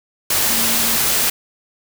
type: tone in noise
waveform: sine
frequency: 227.7 Hz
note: A#3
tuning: 40 cents flat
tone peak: -28 dBFS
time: 0.5-0.97 s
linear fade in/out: 5 ms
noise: white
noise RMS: -17 dBFS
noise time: 0.3-1.3 s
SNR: -14 dB
effects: none